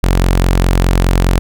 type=tone; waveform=sawtooth; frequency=44.86 Hz; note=F1; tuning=47 cents sharp; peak=-5 dBFS; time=0.03-1.39 s; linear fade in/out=0 ms; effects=none